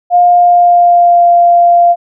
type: tone with pitch glide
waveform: sine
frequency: 708 to 694.2 Hz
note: F5 to F5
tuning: +23 to -11 cents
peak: -3 dBFS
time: 0.1-1.96 s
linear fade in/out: 50 ms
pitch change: -34 cents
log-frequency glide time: 0.22-1.29 s
effects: none